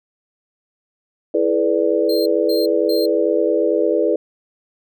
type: chord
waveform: sine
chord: E dominant seventh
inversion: none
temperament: equal with one note detuned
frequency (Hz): 329.6 / 425 / 493.9 / 587.3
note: E4 / G#4 / B4 / D5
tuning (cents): 0 / +40 / 0 / 0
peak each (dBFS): -20 / -19 / -19 / -21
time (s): 1.34-4.16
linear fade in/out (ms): 5
type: tone bursts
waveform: 45% pulse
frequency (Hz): 4177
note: C8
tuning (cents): -4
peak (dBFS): -25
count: 3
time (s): 2.09-3.06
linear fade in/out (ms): 5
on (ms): 170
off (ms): 230
effects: none